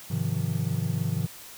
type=chord; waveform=triangle; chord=F minor seventh; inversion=first; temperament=just; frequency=104.77 / 130.96 / 157.15 / 174.61 Hz; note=Ab2 / C3 / Eb3 / F3; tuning=+16 / +2 / +18 / 0 cents; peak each=-29 / -28 / -28 / -30 dBFS; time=0.1-1.27 s; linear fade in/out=10 ms; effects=white hiss -45 dBFS RMS until 1.57 s